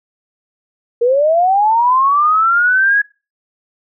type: linear sweep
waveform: sine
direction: up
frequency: 461 to 1678 Hz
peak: -9 dBFS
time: 1.01-3.02 s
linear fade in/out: 10 ms
effects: noise-tail reverb RT60 0.3 s tail -23 dB re dry